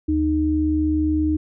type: tone pair together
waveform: sine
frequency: 77 / 308 Hz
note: D#2 / D#4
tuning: -17 / -17 cents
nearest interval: 2 octaves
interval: 2400 cents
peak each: -23 / -18 dBFS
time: 0.08-1.37 s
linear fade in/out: 10 ms
effects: none